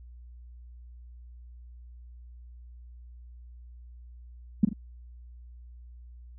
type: tone with echo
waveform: sine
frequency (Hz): 207.7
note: G#3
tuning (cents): 0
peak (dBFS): -14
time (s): 4.63-4.65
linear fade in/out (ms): 5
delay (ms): 41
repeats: 2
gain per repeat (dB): -8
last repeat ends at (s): 4.732
effects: added 60 Hz sine -45 dBFS peak until 6.38 s